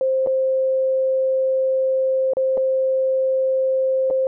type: tone with dropouts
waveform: sine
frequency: 526 Hz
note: C5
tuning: 9 cents sharp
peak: -16 dBFS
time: 0.01-4.27 s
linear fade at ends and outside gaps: 1 ms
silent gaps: 0.263-0.271 / 2.335-2.369 / 2.572-2.576 / 4.102-4.108 s
effects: none